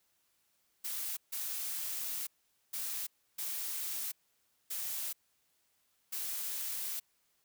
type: noise bursts at uneven times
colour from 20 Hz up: blue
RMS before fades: -38 dBFS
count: 6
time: 0.84-1.17 / 1.32-2.27 / 2.73-3.07 / 3.38-4.12 / 4.7-5.13 / 6.12-7 s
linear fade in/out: 10 ms
effects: white hiss -75 dBFS RMS until 7.44 s